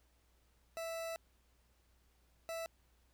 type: tone bursts at uneven times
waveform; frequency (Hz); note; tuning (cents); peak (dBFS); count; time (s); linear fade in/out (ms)
40% pulse; 659.3; E5; 0; -39; 2; 0.77-1.16 / 2.49-2.66; 0
effects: added 60 Hz sine -70 dBFS peak until 3.13 s + pink hiss -75 dBFS RMS until 3.13 s